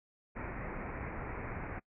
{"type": "low-pass noise", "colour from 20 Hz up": "pink", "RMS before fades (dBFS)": -41, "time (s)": [0.35, 1.8], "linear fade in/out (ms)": 20, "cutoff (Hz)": 2400, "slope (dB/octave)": 96, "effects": ["noise-tail reverb RT60 0.1 s tail -24 dB re dry"]}